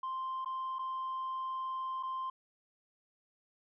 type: tone with dropouts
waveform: sine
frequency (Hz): 1046.5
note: C6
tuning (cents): 0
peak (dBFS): -33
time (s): 0.03-2.3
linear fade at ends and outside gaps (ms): 5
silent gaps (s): 0.447-0.458 / 0.786-0.791 / 2.028-2.032
effects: tanh soft clip ceiling -33 dBFS